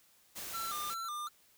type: noise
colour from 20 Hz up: white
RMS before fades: -43 dBFS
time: 0.35-0.95 s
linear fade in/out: 20 ms
type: tone with vibrato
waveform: square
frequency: 1271 Hz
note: D#6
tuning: 36 cents sharp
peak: -38 dBFS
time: 0.53-1.29 s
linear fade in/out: 20 ms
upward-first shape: square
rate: 2.7 Hz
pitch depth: 100 cents each way
effects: white hiss -66 dBFS RMS until 1.57 s